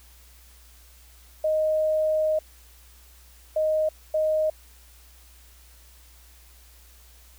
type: tone bursts at uneven times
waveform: sine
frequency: 622.3 Hz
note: D#5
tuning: in tune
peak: -20 dBFS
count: 3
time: 1.44-2.39 / 3.56-3.89 / 4.14-4.5 s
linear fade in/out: 5 ms
effects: added 60 Hz sine -51 dBFS peak until 7.38 s + white hiss -55 dBFS RMS until 7.38 s